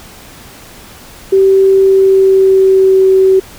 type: tone with pitch glide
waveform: sine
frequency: 386.3 to 380.8 Hz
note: G4 to F#4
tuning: -25 to +50 cents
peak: -4 dBFS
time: 1.32-3.4 s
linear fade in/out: 10 ms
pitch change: -25 cents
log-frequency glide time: 1.81-3.05 s
effects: pink hiss -35 dBFS RMS until 3.58 s